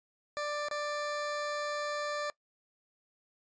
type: tone with dropouts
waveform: 20% pulse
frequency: 590 Hz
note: D5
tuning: 8 cents sharp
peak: -28 dBFS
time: 0.37-2.3 s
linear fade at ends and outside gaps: 0 ms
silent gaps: 0.685-0.712 s
effects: noise-tail reverb RT60 0.1 s tail -22 dB re dry + resampled to 16000 Hz